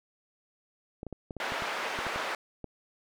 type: clicks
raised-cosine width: 2 ms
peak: -25 dBFS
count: 11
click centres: 1.031 / 1.067 / 1.127 / 1.308 / 1.367 / 1.521 / 1.622 / 1.989 / 2.067 / 2.16 / 2.643 s
type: band-pass noise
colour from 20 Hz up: white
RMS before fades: -34 dBFS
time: 1.4-2.35 s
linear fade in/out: 2 ms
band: 450 to 1900 Hz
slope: 12 dB/octave
effects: none